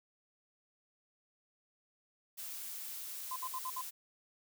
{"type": "noise", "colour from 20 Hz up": "blue", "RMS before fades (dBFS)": -44, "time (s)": [2.37, 3.91], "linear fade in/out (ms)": 20}
{"type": "tone bursts", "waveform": "sine", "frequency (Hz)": 1027, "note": "C6", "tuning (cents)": -33, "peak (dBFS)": -37, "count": 5, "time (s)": [3.31, 3.814], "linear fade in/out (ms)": 5, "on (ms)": 52, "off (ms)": 61}
{"effects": []}